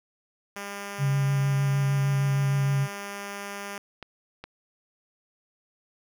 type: tone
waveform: 5% pulse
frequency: 201.1 Hz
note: G3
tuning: 44 cents sharp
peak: -23 dBFS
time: 0.56-3.78 s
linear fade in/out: 2 ms
type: tone with vibrato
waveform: sine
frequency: 138.59 Hz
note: C#3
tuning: in tune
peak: -21 dBFS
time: 0.98-2.88 s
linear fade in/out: 50 ms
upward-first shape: sine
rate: 6.5 Hz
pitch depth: 20 cents each way
type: clicks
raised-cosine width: 0.3 ms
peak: -23 dBFS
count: 2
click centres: 4.027 / 4.44 s
effects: none